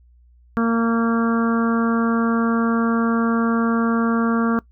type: harmonic tone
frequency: 230 Hz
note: A#3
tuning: 23 cents flat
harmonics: 1 / 2 / 3 / 4 / 5 / 6 / 7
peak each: -17 / -25 / -32 / -34 / -26 / -27 / -34 dBFS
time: 0.57-4.59 s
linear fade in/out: 0 ms
effects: noise-tail reverb RT60 0.1 s tail -22 dB re dry + added 60 Hz sine -49 dBFS peak until 4.71 s

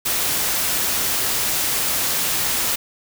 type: noise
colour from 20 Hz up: white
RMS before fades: -21 dBFS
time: 0.05-2.76 s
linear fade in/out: 10 ms
effects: none

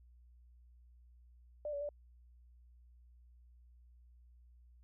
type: tone with pitch steps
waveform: sine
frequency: 595 / 571 / 585 Hz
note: D5 / D5 / D5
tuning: +22 / -49 / -7 cents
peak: -37 dBFS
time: 1.65-1.89 s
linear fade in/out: 2 ms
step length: 80 ms
effects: added 60 Hz sine -59 dBFS peak until 4.83 s

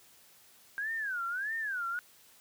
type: tone with vibrato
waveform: sine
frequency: 1577 Hz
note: G6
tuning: 10 cents sharp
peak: -32 dBFS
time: 0.78-1.99 s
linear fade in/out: 0 ms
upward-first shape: sine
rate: 1.6 Hz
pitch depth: 250 cents each way
effects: white hiss -60 dBFS RMS until 2.4 s + high-pass 60 Hz 12 dB/octave

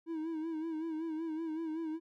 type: tone with vibrato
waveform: triangle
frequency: 320.9 Hz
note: E4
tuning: 46 cents flat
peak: -33 dBFS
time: 0.06-2 s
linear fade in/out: 50 ms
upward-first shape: sine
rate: 5.3 Hz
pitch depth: 64 cents each way
effects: none

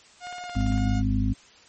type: tone with vibrato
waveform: sawtooth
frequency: 712 Hz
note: F5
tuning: 33 cents sharp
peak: -31 dBFS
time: 0.2-1.03 s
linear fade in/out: 50 ms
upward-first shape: square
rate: 1.8 Hz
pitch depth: 11 cents each way
type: click train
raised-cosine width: 0.3 ms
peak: -27 dBFS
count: 10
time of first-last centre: 0.27-0.778 s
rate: 17.7 Hz
type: harmonic tone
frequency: 51.91 Hz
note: G#1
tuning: in tune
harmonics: 1 / 2 / 4 / 5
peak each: -25 / -25 / -29 / -27 dBFS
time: 0.55-1.34 s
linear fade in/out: 20 ms
effects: white hiss -53 dBFS RMS until 1.68 s + MP3 32 kbps

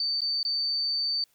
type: tone with dropouts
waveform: sine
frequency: 4573 Hz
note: D8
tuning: 47 cents flat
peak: -25 dBFS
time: 0-1.24 s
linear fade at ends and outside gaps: 2 ms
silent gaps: 0.207-0.217 / 0.43-0.45 s
effects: white hiss -67 dBFS RMS until 1.34 s

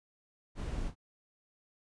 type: noise with echo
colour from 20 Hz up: brown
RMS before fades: -37 dBFS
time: 0.55-0.92 s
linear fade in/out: 50 ms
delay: 34 ms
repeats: 1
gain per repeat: -11 dB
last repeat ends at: 0.954 s
effects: resampled to 22050 Hz

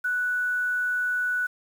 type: tone with quantisation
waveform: sine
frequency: 1480 Hz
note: F#6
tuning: in tune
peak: -23 dBFS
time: 0.04-1.47 s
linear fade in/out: 10 ms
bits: 8
effects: none

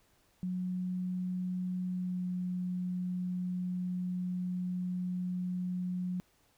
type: tone with pitch glide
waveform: sine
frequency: 182.3 to 180.83 Hz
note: F#3 to F#3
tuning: -25 to -39 cents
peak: -32 dBFS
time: 0.43-6.2 s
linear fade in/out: 0 ms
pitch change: -14 cents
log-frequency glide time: 1.87-2.27 s
effects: pink hiss -69 dBFS RMS until 6.57 s

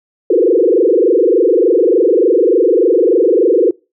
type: tone with frequency modulation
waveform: sine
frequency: 415.3 Hz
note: G#4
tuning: in tune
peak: -7 dBFS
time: 0.3-3.71 s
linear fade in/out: 5 ms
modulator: 23.4 Hz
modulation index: 3.5
effects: noise-tail reverb RT60 0.3 s tail -25 dB re dry

